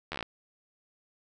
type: slowing click train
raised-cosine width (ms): 0.3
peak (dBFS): -18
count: 8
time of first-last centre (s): 0.12-0.227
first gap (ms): 12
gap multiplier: 1.08
effects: 10-bit